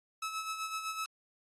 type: tone with tremolo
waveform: sawtooth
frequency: 1298 Hz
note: E6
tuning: 27 cents flat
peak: -30 dBFS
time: 0.22-1.06 s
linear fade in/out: 5 ms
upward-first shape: sine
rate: 7.9 Hz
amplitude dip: 55%
effects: AAC 32 kbps